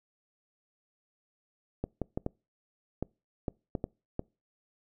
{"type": "clicks", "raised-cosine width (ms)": 2, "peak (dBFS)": -18, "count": 9, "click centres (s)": [1.84, 2.017, 2.175, 2.264, 3.026, 3.482, 3.752, 3.841, 4.194], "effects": ["noise-tail reverb RT60 0.3 s tail -26 dB re dry"]}